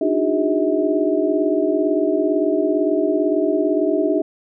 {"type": "tone cluster", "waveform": "sine", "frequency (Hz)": [295.4, 313.2, 362.1, 404.1, 641], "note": ["D4", "D#4", "F#4", "G#4", "E5"], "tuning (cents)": [10, 11, -37, -47, -49], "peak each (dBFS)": -22, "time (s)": [0.01, 4.22], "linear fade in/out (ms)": 5, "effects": []}